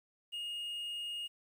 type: tone with quantisation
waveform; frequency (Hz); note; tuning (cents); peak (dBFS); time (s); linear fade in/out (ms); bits
triangle; 2855; F7; +37; -36; 0.32-1.28; 20; 11
effects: none